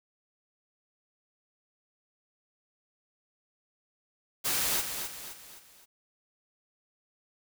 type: noise with echo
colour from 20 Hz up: white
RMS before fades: -29 dBFS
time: 4.44-4.82 s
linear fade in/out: 20 ms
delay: 260 ms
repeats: 4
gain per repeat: -7 dB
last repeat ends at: 5.86 s
effects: none